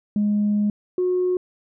sine tone pair in turn, 207.7 / 363.7 Hz, G#3 / F#4, 0 / -30 cents, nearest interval minor seventh, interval 970 cents, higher second, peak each -16 / -17 dBFS, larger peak first, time 0.16-0.7 / 0.98-1.37 s, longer first, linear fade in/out 2 ms, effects tanh soft clip ceiling -14 dBFS

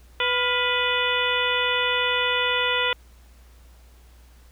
harmonic tone with a mistuned harmonic, 495.3 Hz, B4, 5 cents sharp, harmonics 1 / 2 / 3 / 4 / 5 / 6 / 7, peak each -28 / -28 / -28 / -28 / -28 / -28 / -28 dBFS, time 0.2-2.93 s, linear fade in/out 2 ms, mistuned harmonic 3, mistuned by -83 cents, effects added 60 Hz sine -48 dBFS peak until 4.51 s + pink hiss -58 dBFS RMS until 4.51 s

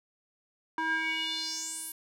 square tone with band-pass filter sweep, 321.4 Hz, E4, 44 cents flat, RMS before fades -33 dBFS, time 0.78-1.92 s, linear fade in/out 2 ms, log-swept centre 1200 to 12000 Hz, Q 4.8, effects none

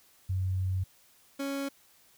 sine / 30% pulse tone pair in turn, 93.5 / 276.9 Hz, F#2 / C#4, +19 / -2 cents, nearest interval octave + perfect fifth, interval 1879 cents, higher second, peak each -27 / -29 dBFS, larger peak first, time 0.29-0.84 / 1.39-1.69 s, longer first, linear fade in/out 10 ms, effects white hiss -62 dBFS RMS until 2.17 s

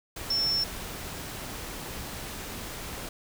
sine tone in noise, 5400 Hz, E8, 41 cents sharp, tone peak -24 dBFS, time 0.3-0.64 s, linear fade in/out 5 ms, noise pink, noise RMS -38 dBFS, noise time 0.16-3.09 s, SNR +11 dB, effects none

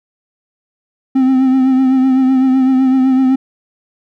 triangle tone with vibrato, 261.6 Hz, C4, in tune, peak -6 dBFS, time 1.15-3.36 s, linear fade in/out 10 ms, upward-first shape triangle, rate 7.9 Hz, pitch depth 41 cents each way, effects none

